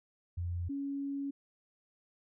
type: tone pair in turn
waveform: sine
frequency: 87.31 / 279 Hz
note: F2 / C#4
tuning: 0 / +11 cents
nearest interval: octave + minor sixth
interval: 2011 cents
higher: second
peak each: -33 / -34 dBFS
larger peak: first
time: 0.37-0.69 / 0.69-1.31 s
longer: second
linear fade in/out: 10 ms
effects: none